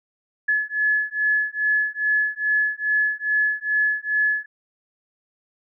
sine beating tone pair, 1708 / 1710.4 Hz, G#6 / A6, +48 / -49 cents, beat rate 2.4 Hz, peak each -22 dBFS, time 0.48-4.46 s, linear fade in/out 10 ms, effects none

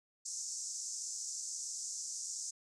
pink band-pass noise, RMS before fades -42 dBFS, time 0.25-2.51 s, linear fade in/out 10 ms, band 5700 to 7900 Hz, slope 48 dB/octave, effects none

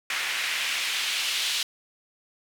white noise with band-pass filter sweep, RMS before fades -28 dBFS, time 0.1-1.63 s, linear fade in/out 2 ms, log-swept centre 2000 to 3400 Hz, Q 1.7, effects none

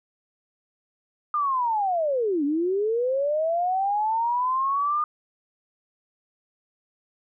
sine linear two-way sweep, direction down then up, 1222 to 277.2 to 1222 Hz, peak -21 dBFS, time 1.34-5.04 s, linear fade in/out 2 ms, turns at 2.44 s, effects none

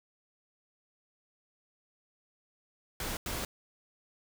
pink noise bursts at uneven times, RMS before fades -36 dBFS, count 2, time 3-3.17 / 3.26-3.45 s, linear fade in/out 2 ms, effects none

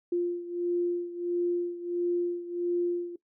sine beating tone pair, 349.2 / 350.7 Hz, F4 / F4, 0 / +7 cents, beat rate 1.5 Hz, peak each -28 / -32 dBFS, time 0.12-3.16 s, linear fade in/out 5 ms, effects noise-tail reverb RT60 0.1 s tail -19 dB re dry

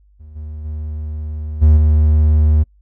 triangle tone with level steps, 76.5 Hz, D#2, 29 cents flat, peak -33 / -24 / -20 / -4 / -7 dBFS, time 0.19-2.64 s, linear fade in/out 20 ms, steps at 0.35 / 0.64 / 1.61 / 1.76 s, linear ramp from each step 20 ms, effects noise-tail reverb RT60 0.1 s tail -26 dB re dry + added 50 Hz sine -48 dBFS peak until 2.81 s

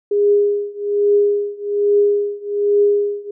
sine tone with tremolo, 409.4 Hz, G#4, 25 cents flat, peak -9 dBFS, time 0.11-3.31 s, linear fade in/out 5 ms, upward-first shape triangle, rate 1.2 Hz, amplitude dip 95%, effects none

